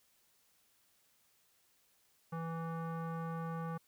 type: tone with low-pass filter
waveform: square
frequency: 164.81 Hz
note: E3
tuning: in tune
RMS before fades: -40 dBFS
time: 2.32-3.78 s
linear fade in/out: 10 ms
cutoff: 1200 Hz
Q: 2.8
effects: white hiss -72 dBFS RMS until 3.87 s